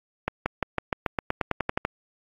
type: accelerating click train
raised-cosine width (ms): 0.5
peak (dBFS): -9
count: 14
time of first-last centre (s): 0.28-1.85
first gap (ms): 180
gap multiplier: 0.93
effects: AAC 32 kbps